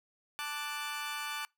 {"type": "chord", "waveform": "20% pulse", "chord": "D major", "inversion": "second", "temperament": "equal", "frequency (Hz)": [880, 1174.7, 1480], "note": ["A5", "D6", "F#6"], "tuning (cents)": [0, 0, 0], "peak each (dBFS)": [-37, -35, -36], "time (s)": [0.39, 1.45], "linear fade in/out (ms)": 0, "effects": ["noise-tail reverb RT60 0.2 s tail -25 dB re dry"]}